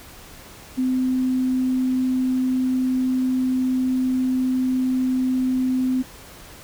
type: tone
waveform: sine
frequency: 256.8 Hz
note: C4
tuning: 32 cents flat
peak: -18 dBFS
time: 0.77-6.03 s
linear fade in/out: 20 ms
effects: pink hiss -43 dBFS RMS until 6.63 s